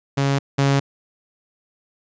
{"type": "tone pair in turn", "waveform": "sawtooth", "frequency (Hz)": [138.59, 138.59], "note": ["C#3", "C#3"], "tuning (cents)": [0, 0], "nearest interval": "unison", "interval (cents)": 0, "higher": "neither", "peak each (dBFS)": [-13, -11], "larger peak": "second", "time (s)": [[0.17, 0.39], [0.58, 0.8]], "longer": "neither", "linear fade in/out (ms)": 10, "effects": ["resampled to 16000 Hz"]}